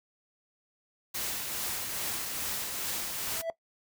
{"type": "noise with tremolo", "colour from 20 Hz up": "white", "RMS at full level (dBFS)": -33, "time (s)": [1.14, 3.42], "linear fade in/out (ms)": 10, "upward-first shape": "triangle", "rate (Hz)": 2.4, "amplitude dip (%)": 35}
{"type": "tone with exponential growth", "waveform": "triangle", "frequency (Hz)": 660, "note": "E5", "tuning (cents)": 2, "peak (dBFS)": -24, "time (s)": [3.27, 3.5], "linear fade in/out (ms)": 1, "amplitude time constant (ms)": 49}
{"effects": ["noise-tail reverb RT60 0.1 s tail -18 dB re dry"]}